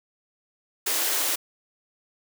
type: high-pass noise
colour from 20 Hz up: white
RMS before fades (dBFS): -25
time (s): 0.86-1.36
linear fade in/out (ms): 10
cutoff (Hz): 280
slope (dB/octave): 96
effects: none